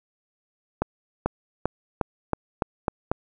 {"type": "accelerating click train", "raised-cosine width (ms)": 1, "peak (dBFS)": -8, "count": 8, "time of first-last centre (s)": [0.82, 3.115], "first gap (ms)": 440, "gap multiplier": 0.9, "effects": []}